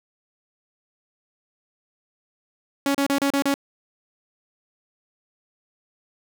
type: tone bursts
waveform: sawtooth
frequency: 278.9 Hz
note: C#4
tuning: 11 cents sharp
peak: -15 dBFS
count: 6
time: 2.86-3.541 s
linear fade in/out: 2 ms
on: 86 ms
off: 33 ms
effects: none